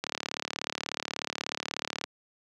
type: click train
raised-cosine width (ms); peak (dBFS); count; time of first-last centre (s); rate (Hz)
0.2; -13; 74; 0.04-2.04; 36.5
effects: high-pass 200 Hz 12 dB/octave